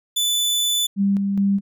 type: tone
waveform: sawtooth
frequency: 3492 Hz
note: A7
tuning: 14 cents flat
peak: -15 dBFS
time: 0.16-0.87 s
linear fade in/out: 10 ms
type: tone with tremolo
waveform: sine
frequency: 198.3 Hz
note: G3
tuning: 20 cents sharp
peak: -15 dBFS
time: 0.96-1.61 s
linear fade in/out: 50 ms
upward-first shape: square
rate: 2.4 Hz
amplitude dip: 35%
effects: none